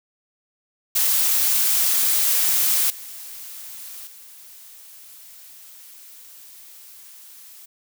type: noise with level steps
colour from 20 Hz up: blue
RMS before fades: -19 / -37 / -44 dBFS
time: 0.95-7.66 s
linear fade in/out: 10 ms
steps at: 2.9 / 4.07 s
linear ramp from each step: 2 ms
effects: none